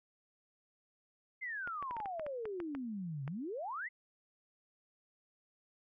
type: exponential two-way sweep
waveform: sine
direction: down then up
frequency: 2123 to 130.81 to 2123 Hz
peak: -38 dBFS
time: 1.41-3.89 s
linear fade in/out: 20 ms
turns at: 3.25 s
type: clicks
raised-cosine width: 0.5 ms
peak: -30 dBFS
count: 12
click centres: 1.675 / 1.826 / 1.91 / 1.967 / 2.002 / 2.058 / 2.196 / 2.265 / 2.455 / 2.602 / 2.75 / 3.278 s
effects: none